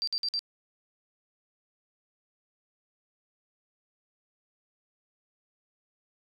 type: tone bursts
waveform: sine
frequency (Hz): 4699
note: D8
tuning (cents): 0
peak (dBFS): -27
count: 4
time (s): 0.02-0.392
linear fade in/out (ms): 0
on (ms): 54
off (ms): 52
effects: none